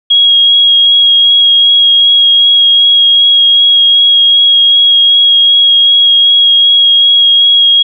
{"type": "tone with vibrato", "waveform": "sine", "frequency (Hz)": 3293, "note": "G#7", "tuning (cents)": -15, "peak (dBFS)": -3, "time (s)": [0.1, 7.83], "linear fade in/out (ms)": 10, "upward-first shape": "sine", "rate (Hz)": 2.6, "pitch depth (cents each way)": 11, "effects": []}